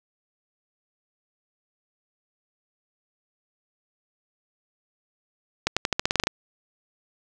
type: accelerating click train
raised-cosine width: 0.2 ms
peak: -4 dBFS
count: 11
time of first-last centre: 5.67-6.271 s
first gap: 96 ms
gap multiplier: 0.89
effects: none